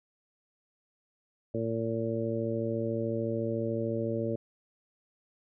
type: harmonic tone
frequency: 113.8 Hz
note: A#2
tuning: 41 cents flat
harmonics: 1 / 2 / 3 / 4 / 5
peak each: -35 / -35 / -35 / -35 / -35 dBFS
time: 1.54-4.36 s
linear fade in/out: 5 ms
effects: none